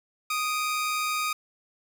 sawtooth tone pair together, 1242.2 / 2345 Hz, D#6 / D7, -3 / -3 cents, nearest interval major seventh, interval 1100 cents, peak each -23 / -30 dBFS, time 0.3-1.33 s, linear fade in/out 5 ms, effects none

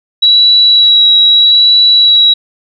sine tone with vibrato, 3900 Hz, B7, 23 cents flat, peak -3 dBFS, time 0.22-2.34 s, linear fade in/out 10 ms, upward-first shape sine, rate 0.79 Hz, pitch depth 14 cents each way, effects none

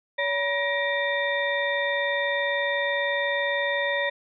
sine tone cluster, 567 / 965 / 1891 / 2339 / 3620 Hz, C#5 / B5 / A#6 / D7 / A7, +39 / -40 / +24 / -8 / +48 cents, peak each -27 / -33 / -26 / -35 / -34 dBFS, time 0.18-4.1 s, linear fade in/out 10 ms, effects none

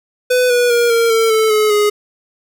square tone with pitch steps, 500 / 487.2 / 474.7 / 462.5 / 450.6 / 439.1 / 427.8 / 416.8 Hz, B4 / B4 / A#4 / A#4 / A4 / A4 / A4 / G#4, +21 / -24 / +31 / -14 / +41 / -4 / -49 / +6 cents, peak -11 dBFS, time 0.3-1.9 s, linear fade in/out 10 ms, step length 200 ms, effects none

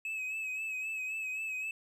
triangle tone with vibrato, 2572 Hz, E7, 43 cents flat, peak -33 dBFS, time 0.05-1.71 s, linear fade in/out 2 ms, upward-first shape sine, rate 3.8 Hz, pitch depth 43 cents each way, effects none

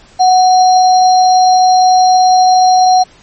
sine tone with sample-and-hold, 740 Hz, F#5, in tune, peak -4 dBFS, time 0.19-3.04 s, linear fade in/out 20 ms, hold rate 4900 Hz, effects pink hiss -43 dBFS RMS until 3.22 s + MP3 32 kbps

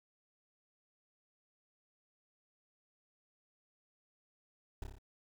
brown noise with echo, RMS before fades -40 dBFS, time 4.82-4.84 s, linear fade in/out 2 ms, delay 29 ms, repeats 5, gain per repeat -3 dB, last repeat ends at 4.985 s, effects none

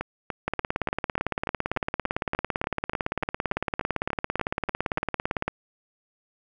two click trains, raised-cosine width 0.5 ms, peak -10 / -14 dBFS, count 90 / 18, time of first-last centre 0.48-5.48 / 0.01-4.981 s, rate 17.8 / 3.42 Hz, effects none

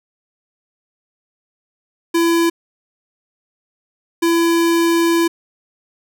square tone bursts at uneven times, 335.9 Hz, E4, 33 cents sharp, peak -13 dBFS, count 2, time 2.14-2.5 / 4.22-5.28 s, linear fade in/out 10 ms, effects none

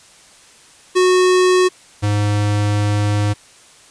square tone pair in turn, 367 / 103.64 Hz, F#4 / G#2, -14 / -3 cents, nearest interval octave + minor seventh, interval 2189 cents, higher first, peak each -11 / -15 dBFS, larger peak first, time 0.95-1.69 / 2.02-3.34 s, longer second, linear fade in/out 20 ms, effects white hiss -46 dBFS RMS until 3.9 s + resampled to 22050 Hz

